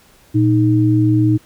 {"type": "tone pair together", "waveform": "sine", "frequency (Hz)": [116.9, 311.1], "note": ["A#2", "D#4"], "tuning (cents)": [5, 0], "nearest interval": "octave + perfect fourth", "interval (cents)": 1695, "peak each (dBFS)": -13, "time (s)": [0.34, 1.38], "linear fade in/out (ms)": 20, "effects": ["pink hiss -50 dBFS RMS until 1.45 s"]}